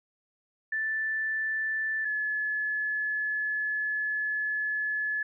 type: tone pair in turn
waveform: sine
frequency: 1760 / 1713.9 Hz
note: A6 / A6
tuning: 0 / -46 cents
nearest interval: unison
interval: 46 cents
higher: first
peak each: -27 dBFS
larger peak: neither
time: 0.72-2.05 / 2.05-5.23 s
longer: second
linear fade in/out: 5 ms
effects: none